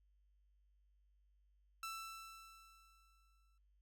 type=tone with exponential decay; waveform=sawtooth; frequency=1330 Hz; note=E6; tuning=15 cents sharp; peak=-39 dBFS; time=1.83-3.58 s; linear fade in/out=2 ms; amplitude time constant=380 ms; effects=noise-tail reverb RT60 0.3 s tail -25 dB re dry + added 50 Hz sine -70 dBFS peak until 3.81 s